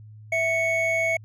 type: tone pair together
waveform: triangle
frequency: 657.7 / 2217 Hz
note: E5 / C#7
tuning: -4 / 0 cents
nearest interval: octave + major sixth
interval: 2104 cents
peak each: -23 / -21 dBFS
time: 0.32-1.17 s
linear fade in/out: 5 ms
effects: added 107 Hz sine -42 dBFS peak until 1.24 s